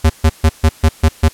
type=tone bursts; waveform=square; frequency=79.2 Hz; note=D#2; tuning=31 cents sharp; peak=-7 dBFS; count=7; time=0.04-1.286 s; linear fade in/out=10 ms; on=58 ms; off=140 ms; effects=white hiss -41 dBFS RMS until 1.33 s + low-pass 12000 Hz 12 dB/octave